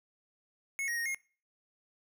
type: tone with pitch steps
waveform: square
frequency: 2191 / 1882 / 1861 / 2145 Hz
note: C#7 / A#6 / A#6 / C7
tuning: -21 / +16 / -3 / +42 cents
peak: -33 dBFS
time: 0.79-1.146 s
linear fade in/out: 0 ms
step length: 89 ms
effects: noise-tail reverb RT60 0.4 s tail -22 dB re dry